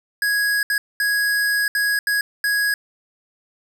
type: tone bursts at uneven times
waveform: square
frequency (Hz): 1661.2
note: G#6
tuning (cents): 0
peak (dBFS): -18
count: 6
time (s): 0.22-0.63 / 0.7-0.78 / 1-1.68 / 1.75-1.99 / 2.07-2.21 / 2.44-2.74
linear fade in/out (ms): 2
effects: none